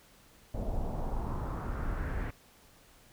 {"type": "noise with low-pass filter sweep", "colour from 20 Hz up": "brown", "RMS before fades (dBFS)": -34, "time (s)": [0.54, 2.31], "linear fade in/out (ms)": 10, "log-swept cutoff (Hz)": [630, 1900], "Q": 2.7, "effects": ["pink hiss -60 dBFS RMS until 3.12 s"]}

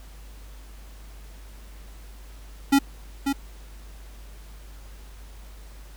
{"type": "tone with echo", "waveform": "square", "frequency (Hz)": 277.2, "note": "C#4", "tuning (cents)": 0, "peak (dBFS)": -15, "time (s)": [2.72, 2.79], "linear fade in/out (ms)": 10, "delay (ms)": 540, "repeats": 1, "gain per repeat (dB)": -7, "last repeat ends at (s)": 3.33, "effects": ["added 50 Hz sine -41 dBFS peak until 5.96 s", "pink hiss -52 dBFS RMS until 5.96 s"]}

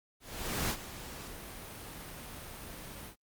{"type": "noise with ADSR envelope", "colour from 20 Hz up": "pink", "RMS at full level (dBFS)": -32, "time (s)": [0.2, 3.16], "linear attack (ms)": 500, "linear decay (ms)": 62, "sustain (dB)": -13, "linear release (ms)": 89, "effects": ["Opus 48 kbps"]}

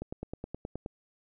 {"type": "click train", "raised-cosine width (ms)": 2, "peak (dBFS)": -23, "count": 9, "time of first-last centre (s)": [0.02, 0.861], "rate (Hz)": 9.51, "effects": []}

